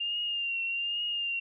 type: tone with vibrato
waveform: sine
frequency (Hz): 2794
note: F7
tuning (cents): 0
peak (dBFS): -29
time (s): 0-1.4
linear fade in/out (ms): 10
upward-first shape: triangle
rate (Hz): 1.2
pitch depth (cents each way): 50
effects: none